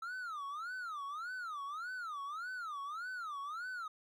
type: tone with vibrato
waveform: triangle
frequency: 1298 Hz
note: E6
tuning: 27 cents flat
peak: -38 dBFS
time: 0.02-3.88 s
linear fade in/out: 5 ms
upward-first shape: sine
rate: 1.7 Hz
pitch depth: 270 cents each way
effects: none